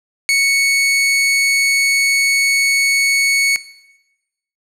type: tone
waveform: sawtooth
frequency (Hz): 2217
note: C#7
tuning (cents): 0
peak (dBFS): -8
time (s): 0.29-3.56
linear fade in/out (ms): 0
effects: noise-tail reverb RT60 1.0 s tail -18 dB re dry + low-pass 11000 Hz 12 dB/octave